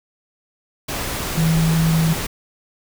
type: tone in noise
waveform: sine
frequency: 162.1 Hz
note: E3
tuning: 29 cents flat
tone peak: -14 dBFS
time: 1.37-2.14 s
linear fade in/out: 10 ms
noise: pink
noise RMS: -25 dBFS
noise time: 0.88-2.27 s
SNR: +8 dB
effects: none